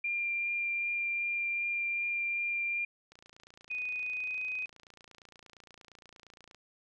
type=tone with vibrato; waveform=sine; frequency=2389 Hz; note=D7; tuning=29 cents sharp; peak=-30 dBFS; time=0.04-2.85 s; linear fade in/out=5 ms; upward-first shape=triangle; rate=2.6 Hz; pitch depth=9 cents each way
type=click train; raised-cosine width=0.2 ms; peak=-36 dBFS; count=99; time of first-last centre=3.12-6.547 s; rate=28.6 Hz
type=tone with pitch glide; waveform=sine; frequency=2489 to 2509 Hz; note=D#7 to D#7; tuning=0 to +14 cents; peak=-33 dBFS; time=3.7-4.66 s; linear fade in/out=10 ms; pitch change=+14 cents; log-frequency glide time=4.02-4.41 s
effects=none